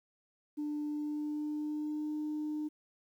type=tone with pitch glide; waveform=sine; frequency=297.3 to 303.2 Hz; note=D4 to D#4; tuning=+21 to -45 cents; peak=-32 dBFS; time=0.57-2.69 s; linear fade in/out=20 ms; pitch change=+34 cents; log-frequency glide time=0.86-2.14 s; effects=tanh soft clip ceiling -31 dBFS + 11-bit